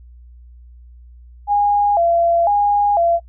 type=tone with vibrato; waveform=sine; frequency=747 Hz; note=F#5; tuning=16 cents sharp; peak=-12 dBFS; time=1.47-3.2 s; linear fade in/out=50 ms; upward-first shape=square; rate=1 Hz; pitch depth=160 cents each way; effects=noise-tail reverb RT60 0.1 s tail -23 dB re dry + added 60 Hz sine -39 dBFS peak until 3.28 s

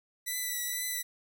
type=tone with vibrato; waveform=5% pulse; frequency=1975.5 Hz; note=B6; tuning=in tune; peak=-22 dBFS; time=0.26-1.03 s; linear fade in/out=20 ms; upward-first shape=triangle; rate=2.1 Hz; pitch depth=29 cents each way; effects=none

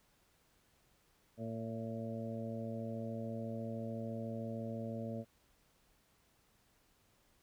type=harmonic tone with a mistuned harmonic; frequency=113.8 Hz; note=A#2; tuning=41 cents flat; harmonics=1 / 2 / 3 / 4 / 5 / 6; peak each=-44 / -42 / -53 / -49 / -46 / -51 dBFS; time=1.37-5.25 s; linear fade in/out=50 ms; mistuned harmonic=6; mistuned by=-36 cents; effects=pink hiss -72 dBFS RMS until 7.42 s

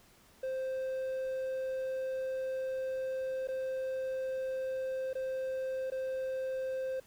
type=tone with dropouts; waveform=triangle; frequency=523.3 Hz; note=C5; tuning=in tune; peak=-31 dBFS; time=0.43-7 s; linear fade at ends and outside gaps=5 ms; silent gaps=3.474-3.485 / 5.132-5.152 / 5.902-5.919 s; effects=pink hiss -62 dBFS RMS until 7.06 s

